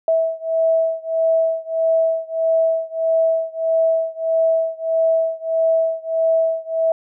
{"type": "beating tone pair", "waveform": "sine", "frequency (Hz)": [651, 652.6], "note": ["E5", "E5"], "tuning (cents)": [-22, -18], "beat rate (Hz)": 1.6, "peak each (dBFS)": [-18, -19], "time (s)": [0.08, 6.92], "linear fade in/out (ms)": 2, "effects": []}